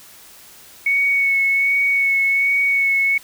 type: tone with vibrato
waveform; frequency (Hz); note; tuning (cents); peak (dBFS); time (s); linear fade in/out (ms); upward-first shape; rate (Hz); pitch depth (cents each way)
sine; 2217; C#7; 0; -14; 0.86-3.18; 5; sine; 1.3; 17
effects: white hiss -44 dBFS RMS until 3.23 s